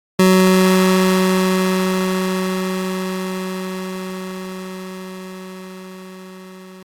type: tone with level ramp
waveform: 25% pulse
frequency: 186.6 Hz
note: F#3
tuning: 15 cents sharp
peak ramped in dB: -5 to -33 dBFS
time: 0.19-6.83 s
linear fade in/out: 5 ms
effects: AAC 48 kbps